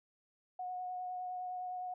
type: tone with vibrato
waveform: sine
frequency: 730 Hz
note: F#5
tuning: 24 cents flat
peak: -38 dBFS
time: 0.59-1.94 s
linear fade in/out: 5 ms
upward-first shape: triangle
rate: 9.8 Hz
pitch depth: 17 cents each way
effects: none